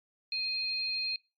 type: tone pair together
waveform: sine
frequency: 2500 / 4204 Hz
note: D#7 / C8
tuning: +8 / +7 cents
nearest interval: major sixth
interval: 899 cents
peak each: -37 / -31 dBFS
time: 0.32-1.16 s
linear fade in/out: 2 ms
effects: noise-tail reverb RT60 0.3 s tail -24 dB re dry + MP3 48 kbps